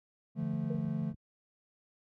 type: chord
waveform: triangle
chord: D minor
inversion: none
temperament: equal with one note detuned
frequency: 146.83 / 171.61 / 220 Hz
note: D3 / F3 / A3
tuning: 0 / -30 / 0 cents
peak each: -34 dBFS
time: 0.35-1.14 s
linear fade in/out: 50 ms
type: clicks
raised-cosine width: 5 ms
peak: -35 dBFS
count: 10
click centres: 0.426 / 0.537 / 0.639 / 0.748 / 0.787 / 0.847 / 0.881 / 1.02 / 1.111 / 1.142 s
type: tone with exponential decay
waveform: sine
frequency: 476.1 Hz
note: A#4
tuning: 37 cents sharp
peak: -35 dBFS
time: 0.7-0.89 s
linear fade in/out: 5 ms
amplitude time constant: 40 ms
effects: high-pass 80 Hz 12 dB/octave